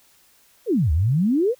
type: exponential two-way sweep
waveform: sine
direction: down then up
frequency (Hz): 533 to 71 to 533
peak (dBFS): -16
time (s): 0.66-1.55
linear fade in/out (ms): 50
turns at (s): 0.92
effects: white hiss -57 dBFS RMS until 1.59 s